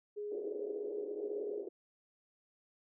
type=tone; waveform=sine; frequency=415.3 Hz; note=G#4; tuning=in tune; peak=-38 dBFS; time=0.16-1.63 s; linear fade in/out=20 ms
type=band-pass noise; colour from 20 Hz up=white; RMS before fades=-44 dBFS; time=0.31-1.69 s; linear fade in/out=10 ms; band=320 to 510 Hz; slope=48 dB/octave
effects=none